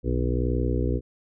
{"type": "harmonic tone", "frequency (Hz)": 61.5, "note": "B1", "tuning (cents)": -7, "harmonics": [1, 2, 4, 5, 6, 7, 8], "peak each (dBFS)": [-25, -28, -31, -32, -33, -33, -34], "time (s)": [0.03, 1.01], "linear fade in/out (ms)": 50, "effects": []}